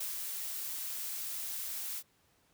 blue noise with ADSR envelope, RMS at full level -37 dBFS, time 0-2.03 s, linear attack 7 ms, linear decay 130 ms, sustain -2 dB, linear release 50 ms, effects pink hiss -70 dBFS RMS until 2.53 s + high-pass 60 Hz 12 dB/octave

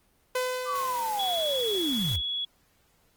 sawtooth tone with exponential decay, 506 Hz, B4, 42 cents sharp, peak -21 dBFS, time 0.35-2.1 s, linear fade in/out 5 ms, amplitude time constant 380 ms
sine linear sweep, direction down, 1200 to 44.63 Hz, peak -27 dBFS, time 0.65-2.22 s, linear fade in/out 50 ms
white noise, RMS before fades -40 dBFS, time 0.75-2.16 s, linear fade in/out 2 ms
sine tone, 3369 Hz, G#7, 24 cents sharp, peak -28 dBFS, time 1.19-2.45 s, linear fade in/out 5 ms
effects pink hiss -66 dBFS RMS until 3.16 s + Opus 24 kbps

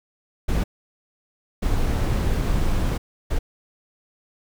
brown noise bursts at uneven times, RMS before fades -21 dBFS, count 3, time 0.48-0.64 / 1.62-2.98 / 3.3-3.39 s, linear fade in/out 10 ms, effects none

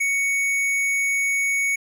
sine tone with hard clipping, 2227 Hz, C#7, 7 cents sharp, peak -21 dBFS, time 0-1.76 s, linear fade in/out 10 ms, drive 11 dB, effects none

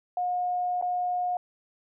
sine tone with dropouts, 719 Hz, F#5, 50 cents flat, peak -25 dBFS, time 0.17-1.37 s, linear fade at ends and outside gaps 2 ms, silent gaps 0.814-0.824 s, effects none

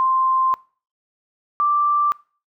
sine tone pair in turn, 1046.5 / 1174.7 Hz, C6 / D6, 0 / 0 cents, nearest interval major second, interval 200 cents, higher second, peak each -15 dBFS, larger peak neither, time 0-0.54 / 1.6-2.12 s, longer first, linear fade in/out 0 ms, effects noise-tail reverb RT60 0.4 s tail -23 dB re dry

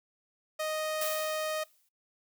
sawtooth tone, 622 Hz, D#5, 1 cent flat, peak -27 dBFS, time 0.59-1.64 s, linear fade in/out 10 ms
blue noise with exponential decay, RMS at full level -33 dBFS, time 1.01-1.89 s, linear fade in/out 5 ms, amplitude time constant 190 ms
effects noise-tail reverb RT60 0.2 s tail -24 dB re dry

